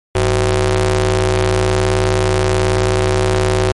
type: ring-modulated tone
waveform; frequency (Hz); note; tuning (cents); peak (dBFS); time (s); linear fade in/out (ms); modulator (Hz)
sawtooth; 138.4; C#3; -2; -5; 0.15-3.72; 5; 237
effects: MP3 48 kbps